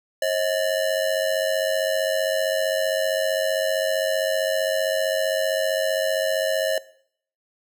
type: ring-modulated tone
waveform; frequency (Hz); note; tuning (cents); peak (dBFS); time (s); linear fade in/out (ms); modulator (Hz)
square; 587.3; D5; 0; -18; 0.22-6.78; 2; 47.7
effects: noise-tail reverb RT60 0.6 s tail -19 dB re dry